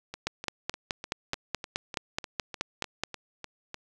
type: two click trains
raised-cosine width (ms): 0.2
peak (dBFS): -20 / -11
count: 13 / 14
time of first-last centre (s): 0.14-3.744 / 0.27-3.036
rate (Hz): 3.33 / 4.7
effects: none